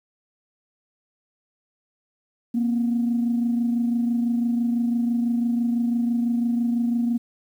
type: tone pair together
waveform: sine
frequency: 235.6 / 261.6 Hz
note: A#3 / C4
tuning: +19 / 0 cents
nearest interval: major second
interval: 181 cents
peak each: -19 / -30 dBFS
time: 2.54-7.18 s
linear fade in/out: 10 ms
effects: tanh soft clip ceiling -14 dBFS + 9-bit